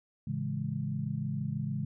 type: chord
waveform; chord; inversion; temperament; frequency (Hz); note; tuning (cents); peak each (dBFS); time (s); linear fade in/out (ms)
sine; A major seventh; none; equal; 110 / 138.59 / 164.81 / 207.7; A2 / C#3 / E3 / G#3; 0 / 0 / 0 / 0; -39 / -34 / -38 / -37; 0.27-1.85; 5
effects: none